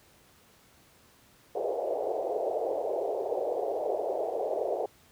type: band-pass noise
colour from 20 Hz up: pink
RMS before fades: -31 dBFS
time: 1.55-4.86 s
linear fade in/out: 5 ms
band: 400 to 730 Hz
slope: 48 dB/octave
effects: pink hiss -60 dBFS RMS until 5.11 s + high-pass 60 Hz 12 dB/octave